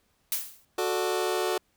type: noise with exponential decay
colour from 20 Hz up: blue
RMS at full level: -25 dBFS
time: 0.32-0.65 s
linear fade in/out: 1 ms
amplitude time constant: 71 ms
type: chord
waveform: sawtooth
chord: D major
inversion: first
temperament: just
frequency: 367.1 / 440.5 / 587.3 Hz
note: F#4 / A4 / D5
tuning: -14 / +2 / 0 cents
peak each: -24 / -26 / -30 dBFS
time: 0.78-1.58 s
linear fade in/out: 5 ms
effects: pink hiss -70 dBFS RMS until 1.76 s